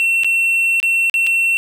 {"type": "tone with dropouts", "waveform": "triangle", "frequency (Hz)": 2710, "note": "E7", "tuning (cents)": 47, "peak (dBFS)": -11, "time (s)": [0, 1.57], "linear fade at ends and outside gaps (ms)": 0, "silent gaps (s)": [[0.235, 0.245], [0.801, 0.829], [1.098, 1.141], [1.266, 1.27]], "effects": []}